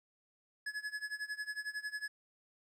square tone with tremolo, 1699 Hz, G#6, 39 cents sharp, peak -36 dBFS, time 0.66-2.08 s, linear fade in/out 5 ms, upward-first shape sine, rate 11 Hz, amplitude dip 90%, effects low-pass 8000 Hz 12 dB/octave + 12-bit

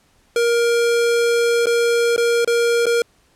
square tone with dropouts, 470.2 Hz, A#4, 15 cents sharp, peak -15 dBFS, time 0.36-3.02 s, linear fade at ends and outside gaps 2 ms, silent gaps 1.658-1.668 / 2.163-2.178 / 2.447-2.475 / 2.857-2.866 s, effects pink hiss -58 dBFS RMS until 3.35 s + low-pass 11000 Hz 12 dB/octave

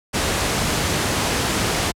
pink noise, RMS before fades -20 dBFS, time 0.13-1.92 s, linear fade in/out 20 ms, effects high-pass 60 Hz 12 dB/octave + low-pass 10000 Hz 12 dB/octave

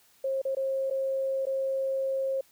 sine tone with dropouts, 536 Hz, C5, 42 cents sharp, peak -26 dBFS, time 0.24-2.41 s, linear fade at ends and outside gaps 5 ms, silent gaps 0.417-0.451 / 0.55-0.568 / 0.901-0.908 / 1.455-1.467 s, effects white hiss -62 dBFS RMS until 2.51 s

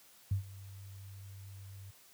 sine tone with ADSR envelope, 97.7 Hz, G2, 5 cents flat, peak -26 dBFS, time 0.31-1.91 s, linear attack 4 ms, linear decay 110 ms, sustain -20 dB, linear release 10 ms, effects white hiss -61 dBFS RMS until 2.13 s + high-pass 60 Hz 12 dB/octave

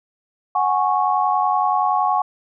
sine chord, F# suspended second, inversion none, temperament equal with one note detuned, 740 / 830.6 / 1103 Hz, F#5 / G#5 / C#6, 0 / 0 / -9 cents, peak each -20 dBFS, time 0.55-2.22 s, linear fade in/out 5 ms, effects none

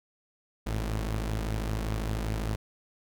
sawtooth tone pair together, 52.63 / 110.4 Hz, G#1 / A2, +24 / +6 cents, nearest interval octave + minor second, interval 1282 cents, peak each -26 / -31 dBFS, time 0.66-2.56 s, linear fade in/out 10 ms, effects none

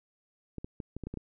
clicks, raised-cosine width 3 ms, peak -25 dBFS, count 8, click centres 0.583 / 0.645 / 0.802 / 0.966 / 1.037 / 1.07 / 1.14 / 1.173 s, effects none

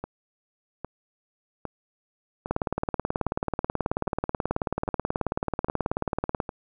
two click trains, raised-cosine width 1 ms, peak -18 / -11 dBFS, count 9 / 73, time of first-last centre 0.04-6.492 / 2.51-6.402 s, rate 1.24 / 18.5 Hz, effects none

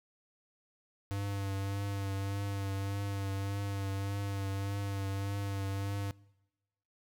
square tone with vibrato, 99 Hz, G2, 18 cents sharp, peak -34 dBFS, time 1.11-6.11 s, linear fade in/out 0 ms, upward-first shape triangle, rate 1.7 Hz, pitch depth 29 cents each way, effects noise-tail reverb RT60 1.0 s tail -24 dB re dry

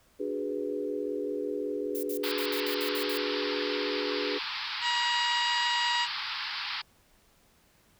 sine chord, G# half-diminished seventh, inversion second, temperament equal, 293.7 / 370 / 415.3 / 493.9 Hz, D4 / F#4 / G#4 / B4, 0 / 0 / 0 / 0 cents, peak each -36 / -38 / -33 / -36 dBFS, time 0.19-4.39 s, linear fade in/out 20 ms
violet noise bursts, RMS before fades -39 dBFS, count 9, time 1.95-3.173 s, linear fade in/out 0 ms, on 79 ms, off 64 ms
white band-pass noise, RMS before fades -35 dBFS, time 2.23-6.82 s, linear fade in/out 10 ms, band 830 to 5000 Hz, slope 96 dB/octave
harmonic tone, 957 Hz, A#5, 45 cents sharp, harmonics 1 / 2 / 3 / 4 / 5 / 6 / 7 / 8, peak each -30 / -32 / -32 / -36 / -37 / -49 / -49 / -47 dBFS, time 4.81-6.08 s, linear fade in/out 50 ms
effects pink hiss -64 dBFS RMS until 7.99 s

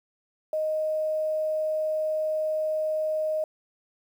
sine tone with quantisation, 622.3 Hz, D#5, in tune, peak -24 dBFS, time 0.53-3.44 s, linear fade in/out 2 ms, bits 9, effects none

